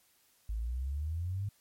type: exponential sweep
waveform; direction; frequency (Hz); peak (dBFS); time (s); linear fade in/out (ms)
sine; up; 52 to 103.83; -32; 0.49-1.49; 5
effects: white hiss -68 dBFS RMS until 1.6 s + MP3 64 kbps